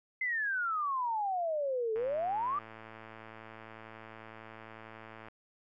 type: exponential two-way sweep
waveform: sine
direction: down then up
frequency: 2082 to 430.7 to 1215 Hz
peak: -30 dBFS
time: 0.21-2.59 s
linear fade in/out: 5 ms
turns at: 1.94 s
type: click train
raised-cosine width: 0.5 ms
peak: -33 dBFS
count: 370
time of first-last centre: 1.96-5.284 s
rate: 111 Hz
effects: none